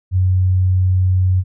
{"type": "tone", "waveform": "sine", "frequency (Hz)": 92.5, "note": "F#2", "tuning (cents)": 0, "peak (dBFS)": -11, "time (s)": [0.11, 1.44], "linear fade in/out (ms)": 50, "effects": []}